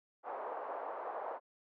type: band-pass noise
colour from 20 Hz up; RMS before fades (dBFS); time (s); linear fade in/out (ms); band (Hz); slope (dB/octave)
white; -42; 0.23-1.4; 50; 490 to 980; 24
effects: none